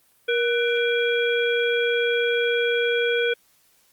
harmonic tone with a mistuned harmonic, 473.1 Hz, A#4, 26 cents sharp, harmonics 1 / 3 / 5 / 7, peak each -21 / -26 / -28 / -29 dBFS, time 0.28-3.34 s, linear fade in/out 10 ms, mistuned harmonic 3, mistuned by +90 cents, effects white hiss -61 dBFS RMS until 3.92 s + Opus 32 kbps

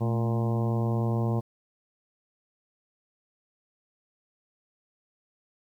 harmonic tone with a mistuned harmonic, 116.54 Hz, A#2, in tune, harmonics 1 / 2 / 3 / 4 / 5 / 6 / 7 / 8 / 9, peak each -25 / -31 / -35 / -37 / -39 / -41 / -42 / -43 / -44 dBFS, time 0-1.41 s, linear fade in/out 20 ms, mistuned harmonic 2, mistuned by -73 cents, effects 10-bit

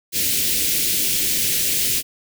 white band-stop noise, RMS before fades -20 dBFS, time 0.12-2.03 s, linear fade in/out 50 ms, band 440 to 2200 Hz, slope 24 dB/octave, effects none

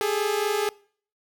sawtooth tone pair together, 405.1 / 429.2 Hz, G#4 / A4, -43 / -43 cents, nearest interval minor second, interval 100 cents, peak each -22 dBFS, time 0.01-0.69 s, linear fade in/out 0 ms, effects noise-tail reverb RT60 0.5 s tail -23 dB re dry

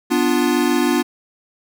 square chord, B diminished, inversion none, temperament equal, 246.9 / 293.7 / 349.2 Hz, B3 / D4 / F4, 0 / 0 / 0 cents, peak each -20 dBFS, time 0.1-1.03 s, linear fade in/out 20 ms, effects none

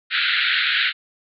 pink band-pass noise, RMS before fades -20 dBFS, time 0.1-0.93 s, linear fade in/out 50 ms, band 1400 to 4200 Hz, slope 96 dB/octave, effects none

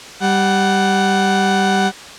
30% pulse tone pair together, 195.74 / 745 Hz, G3 / F#5, -2 / +12 cents, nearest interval octave + major seventh, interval 2314 cents, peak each -13 dBFS, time 0.2-1.92 s, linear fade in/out 50 ms, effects white hiss -34 dBFS RMS until 2.18 s + low-pass 6000 Hz 12 dB/octave

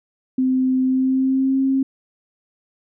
sine tone with pitch glide, 258.9 to 267.7 Hz, C4 to C4, -18 to +40 cents, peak -15 dBFS, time 0.38-1.83 s, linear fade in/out 5 ms, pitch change +58 cents, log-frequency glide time 0.83-1.59 s, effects none

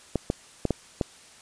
clicks, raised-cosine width 2 ms, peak -10 dBFS, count 5, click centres 0.157 / 0.301 / 0.653 / 0.707 / 1.012 s, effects white hiss -51 dBFS RMS until 1.41 s + resampled to 22050 Hz

